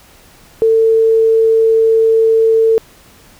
sine tone, 448.1 Hz, A4, 32 cents sharp, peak -7 dBFS, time 0.62-2.78 s, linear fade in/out 0 ms, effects pink hiss -44 dBFS RMS until 3.39 s

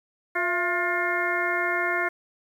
harmonic tone with a mistuned harmonic, 354.6 Hz, F4, 26 cents sharp, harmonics 1 / 2 / 3 / 4 / 5 / 6, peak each -31 / -30 / -32 / -29 / -29 / -29 dBFS, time 0.35-2.09 s, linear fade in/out 10 ms, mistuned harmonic 2, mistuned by -69 cents, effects 9-bit

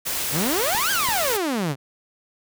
white noise, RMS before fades -26 dBFS, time 0.05-1.38 s, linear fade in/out 20 ms
sawtooth exponential two-way sweep, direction up then down, 125.6 to 1656 to 125.6 Hz, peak -18 dBFS, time 0.31-1.76 s, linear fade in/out 50 ms, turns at 0.91 s
clicks, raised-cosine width 3 ms, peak -21 dBFS, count 2, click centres 0.749 / 1.088 s
effects none

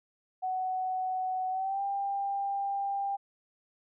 sine tone with pitch glide, 746 to 794.9 Hz, F#5 to G5, +14 to +24 cents, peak -29 dBFS, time 0.42-3.17 s, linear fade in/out 20 ms, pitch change +110 cents, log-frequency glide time 1.5-1.82 s, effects none

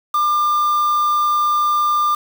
triangle tone with quantisation, 1197 Hz, D6, 33 cents sharp, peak -12 dBFS, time 0.14-2.15 s, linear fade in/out 5 ms, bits 5, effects none

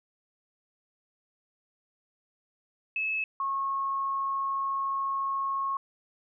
sine tone pair in turn, 2596 / 1091.5 Hz, E7 / C#6, -27 / -27 cents, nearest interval octave + minor third, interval 1500 cents, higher first, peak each -27 dBFS, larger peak neither, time 2.96-3.24 / 3.4-5.77 s, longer second, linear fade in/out 2 ms, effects none

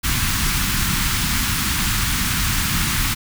pink band-stop noise, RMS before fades -20 dBFS, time 0.03-3.15 s, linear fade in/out 20 ms, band 250 to 1100 Hz, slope 24 dB/octave, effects none

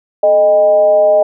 sine tone with frequency modulation, 618 Hz, D#5, 12 cents flat, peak -6 dBFS, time 0.23-1.23 s, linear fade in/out 5 ms, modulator 185 Hz, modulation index 0.46, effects none

